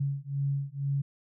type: beating tone pair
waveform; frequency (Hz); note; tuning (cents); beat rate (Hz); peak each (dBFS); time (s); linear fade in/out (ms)
sine; 138.59 / 140.69; C#3 / C#3; 0 / +26; 2.1; -31; 0-1.02; 10
effects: none